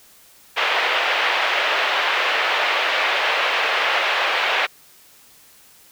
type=band-pass noise; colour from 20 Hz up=white; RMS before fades=-20 dBFS; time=0.56-4.67 s; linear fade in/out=20 ms; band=490 to 3000 Hz; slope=24 dB/octave; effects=white hiss -50 dBFS RMS until 5.91 s

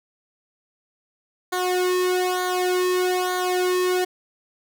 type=tone with flanger; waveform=sawtooth; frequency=364.2 Hz; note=F#4; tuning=27 cents flat; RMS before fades=-22 dBFS; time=1.52-4.05 s; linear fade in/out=10 ms; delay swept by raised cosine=0.37 to 1.35 ms; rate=1.1 Hz; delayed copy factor=-0.95; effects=none

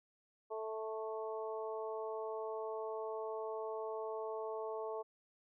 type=harmonic tone with a mistuned harmonic; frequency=220 Hz; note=A3; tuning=in tune; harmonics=2 / 3 / 4 / 5; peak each=-41 / -45 / -47 / -49 dBFS; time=0.5-5.03 s; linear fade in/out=20 ms; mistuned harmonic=3; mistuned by=-16 cents; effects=none

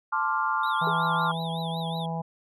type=chord; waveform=sine; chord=D minor seventh; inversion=second; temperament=equal; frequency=880 / 1046.5 / 1174.7 / 1396.9 Hz; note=A5 / C6 / D6 / F6; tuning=0 / 0 / 0 / 0 cents; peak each=-29 dBFS; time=0.12-1.32 s; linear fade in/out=10 ms
type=tone with vibrato; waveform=triangle; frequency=3590 Hz; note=A7; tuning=34 cents sharp; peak=-36 dBFS; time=0.63-2.06 s; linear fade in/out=5 ms; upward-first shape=triangle; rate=5.4 Hz; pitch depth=190 cents each way
type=harmonic tone; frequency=164.81 Hz; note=E3; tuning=in tune; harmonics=1 / 3 / 4 / 5 / 6; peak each=-30 / -40 / -38 / -34 / -41 dBFS; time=0.81-2.22 s; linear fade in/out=10 ms
type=tone with exponential decay; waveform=sine; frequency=418 Hz; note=G#4; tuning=11 cents sharp; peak=-27 dBFS; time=0.87-0.99 s; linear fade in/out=1 ms; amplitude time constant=26 ms
effects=none

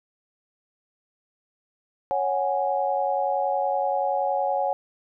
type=chord; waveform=sine; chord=C# suspended fourth; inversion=none; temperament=equal; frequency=554.4 / 740 / 830.6 Hz; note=C#5 / F#5 / G#5; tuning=0 / 0 / 0 cents; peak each=-26 dBFS; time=2.11-4.73 s; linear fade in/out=0 ms; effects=none

